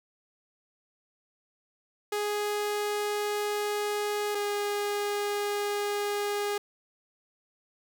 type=tone pair in turn; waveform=sawtooth; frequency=415.3 / 410.5 Hz; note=G#4 / G#4; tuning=0 / -20 cents; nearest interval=unison; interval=20 cents; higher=first; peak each=-24 dBFS; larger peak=neither; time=2.12-4.35 / 4.35-6.58 s; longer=neither; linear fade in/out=5 ms; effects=none